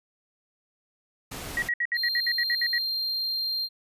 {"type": "noise", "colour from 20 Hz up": "pink", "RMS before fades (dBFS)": -37, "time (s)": [1.31, 1.69], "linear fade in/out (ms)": 10}
{"type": "tone bursts", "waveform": "sine", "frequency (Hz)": 1910, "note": "A#6", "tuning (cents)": 42, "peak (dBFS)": -23, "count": 11, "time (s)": [1.57, 2.782], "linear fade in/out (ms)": 2, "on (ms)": 52, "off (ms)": 64}
{"type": "tone", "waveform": "triangle", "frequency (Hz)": 4186, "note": "C8", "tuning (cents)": 0, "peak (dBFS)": -25, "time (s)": [1.94, 3.69], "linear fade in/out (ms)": 50}
{"effects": ["resampled to 32000 Hz"]}